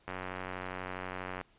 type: click train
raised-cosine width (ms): 0.5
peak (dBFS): -23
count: 124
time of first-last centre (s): 0.08-1.413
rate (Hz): 92.3
effects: pink hiss -66 dBFS RMS until 1.58 s + resampled to 8000 Hz